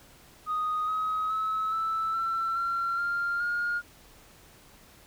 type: tone with pitch steps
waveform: sine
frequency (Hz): 1244.5 / 1268.4 / 1292.9 / 1317.7 / 1343.1 / 1368.9 / 1395.3 / 1422.1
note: D#6 / D#6 / E6 / E6 / E6 / F6 / F6 / F6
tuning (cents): 0 / +33 / -34 / -1 / +32 / -35 / -2 / +31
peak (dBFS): -25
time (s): 0.46-3.82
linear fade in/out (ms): 50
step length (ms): 420
effects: tanh soft clip ceiling -23 dBFS + pink hiss -55 dBFS RMS until 5.06 s